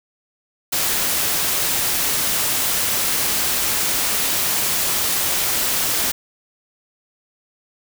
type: noise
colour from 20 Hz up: white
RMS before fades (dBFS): -20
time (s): 0.72-6.12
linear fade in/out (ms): 10
effects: none